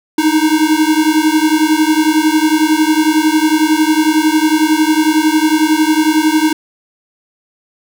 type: beating tone pair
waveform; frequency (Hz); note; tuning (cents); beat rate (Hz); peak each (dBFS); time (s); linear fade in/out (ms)
square; 306.1 / 317.1; D#4 / D#4; -28 / +33; 11; -13; 0.18-6.53; 5
effects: none